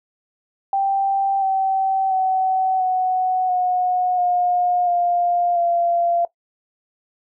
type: tone with pitch steps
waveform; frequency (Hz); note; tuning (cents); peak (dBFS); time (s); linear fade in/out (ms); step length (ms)
sine; 784 / 769.6 / 755.5 / 741.7 / 728.1 / 714.8 / 701.7 / 688.8; G5 / G5 / F#5 / F#5 / F#5 / F5 / F5 / F5; 0 / -32 / +36 / +4 / -28 / +40 / +8 / -24; -16; 0.73-6.25; 2; 690
effects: noise-tail reverb RT60 0.1 s tail -17 dB re dry